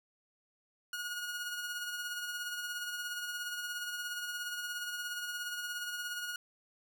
sawtooth tone with tremolo, 1443 Hz, F#6, 44 cents flat, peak -32 dBFS, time 0.93-6.36 s, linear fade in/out 2 ms, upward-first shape sine, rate 17 Hz, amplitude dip 40%, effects none

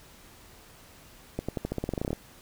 accelerating click train, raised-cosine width 2 ms, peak -16 dBFS, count 15, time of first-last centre 1.39-2.13 s, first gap 96 ms, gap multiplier 0.9, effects pink hiss -53 dBFS RMS until 2.41 s

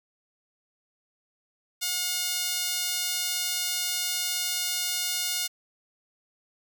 sawtooth tone with high-pass filter, 719 Hz, F#5, 50 cents flat, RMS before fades -29 dBFS, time 1.81-5.48 s, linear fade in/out 20 ms, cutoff 3800 Hz, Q 0.87, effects none

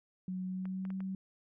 sine tone with pitch glide, 185 to 190.42 Hz, F#3 to G3, 0 to -50 cents, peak -35 dBFS, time 0.28-1.15 s, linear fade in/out 2 ms, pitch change +50 cents, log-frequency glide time 0.45-0.96 s
clicks, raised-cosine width 0.5 ms, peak -36 dBFS, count 4, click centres 0.655 / 0.852 / 0.904 / 1.005 s
effects none

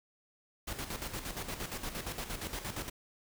pink noise with tremolo, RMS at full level -38 dBFS, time 0.67-2.9 s, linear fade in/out 10 ms, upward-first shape square, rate 8.6 Hz, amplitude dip 60%, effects none

